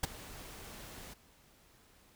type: noise with ADSR envelope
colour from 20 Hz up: pink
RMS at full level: -29 dBFS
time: 0.03-1.14 s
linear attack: 8 ms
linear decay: 15 ms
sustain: -20 dB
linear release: 10 ms
effects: pink hiss -64 dBFS RMS until 2.15 s